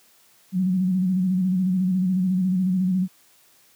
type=tone with vibrato; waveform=sine; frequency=185 Hz; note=F#3; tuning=in tune; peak=-18 dBFS; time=0.52-3.08 s; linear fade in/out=50 ms; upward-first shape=square; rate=14 Hz; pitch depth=46 cents each way; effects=white hiss -57 dBFS RMS until 3.75 s + high-pass 100 Hz 12 dB/octave